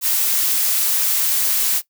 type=noise; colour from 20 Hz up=blue; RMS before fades=-18 dBFS; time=0.01-1.82 s; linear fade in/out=50 ms; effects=noise-tail reverb RT60 0.1 s tail -18 dB re dry